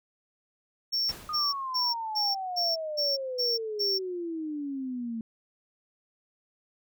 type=tone bursts; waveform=triangle; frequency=5460 Hz; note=F8; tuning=40 cents flat; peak=-24 dBFS; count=8; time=0.92-3.99 s; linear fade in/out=20 ms; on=200 ms; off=210 ms
type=noise with exponential decay; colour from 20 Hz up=pink; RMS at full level=-40 dBFS; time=1.09-1.78 s; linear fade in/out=0 ms; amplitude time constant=150 ms
type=exponential sweep; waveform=sine; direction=down; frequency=1244.5 to 222.8 Hz; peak=-31 dBFS; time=1.29-5.21 s; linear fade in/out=2 ms
effects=none